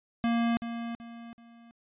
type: tone with echo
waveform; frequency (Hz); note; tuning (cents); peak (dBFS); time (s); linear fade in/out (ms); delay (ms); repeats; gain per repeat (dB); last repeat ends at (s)
square; 233.1; A#3; 0; -25; 0.24-0.57; 0; 380; 3; -9; 1.71
effects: resampled to 8000 Hz